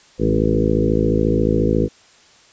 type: harmonic tone with a mistuned harmonic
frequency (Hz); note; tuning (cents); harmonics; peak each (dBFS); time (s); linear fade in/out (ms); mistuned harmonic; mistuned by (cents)
54.2; A1; -25; 1 / 2 / 3 / 4 / 5 / 6 / 7 / 8 / 9; -23 / -23 / -23 / -23 / -23 / -23 / -23 / -23 / -23; 0.18-1.89; 50; 4; -31
effects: white hiss -50 dBFS RMS until 2.52 s + resampled to 16000 Hz